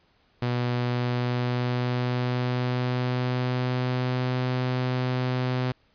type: tone with pitch glide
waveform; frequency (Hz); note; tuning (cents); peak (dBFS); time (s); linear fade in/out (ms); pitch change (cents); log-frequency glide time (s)
sawtooth; 122.5 to 126.82; B2 to B2; -14 to +46; -20; 0.42-5.72; 5; +60; 0.73-4.42
effects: pink hiss -64 dBFS RMS until 5.94 s + resampled to 11025 Hz